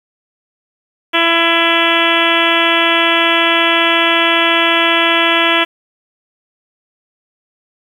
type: harmonic tone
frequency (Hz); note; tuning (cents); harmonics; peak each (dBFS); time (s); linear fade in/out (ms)
334.6; E4; +26; 1 / 2 / 3 / 4 / 5 / 6 / 7 / 8 / 9 / 10; -19 / -19 / -19 / -19 / -19 / -19 / -19 / -19 / -19 / -19; 1.13-5.65; 20
effects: 7-bit